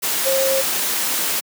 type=tone in noise; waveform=sine; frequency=535 Hz; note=C5; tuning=38 cents sharp; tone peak=-17 dBFS; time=0.25-0.62 s; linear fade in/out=20 ms; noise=white; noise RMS=-21 dBFS; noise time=0.02-1.41 s; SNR=+1 dB; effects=high-pass 200 Hz 12 dB/octave